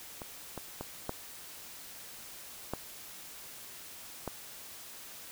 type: clicks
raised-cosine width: 1 ms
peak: -27 / -25 / -23 / -19 / -19 / -21 dBFS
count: 6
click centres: 0.218 / 0.577 / 0.81 / 1.094 / 2.736 / 4.277 s
effects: white hiss -48 dBFS RMS until 5.31 s